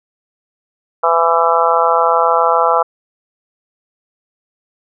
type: harmonic tone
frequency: 167 Hz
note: E3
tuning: 23 cents sharp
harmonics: 3 / 4 / 5 / 6 / 7 / 8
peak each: -17 / -17 / -17 / -17 / -17 / -17 dBFS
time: 1.03-2.83 s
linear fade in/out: 10 ms
effects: none